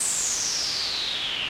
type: noise with low-pass filter sweep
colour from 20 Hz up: white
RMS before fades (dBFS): -27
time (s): 0-1.49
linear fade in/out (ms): 5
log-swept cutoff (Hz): 8400 to 2800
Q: 7
effects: none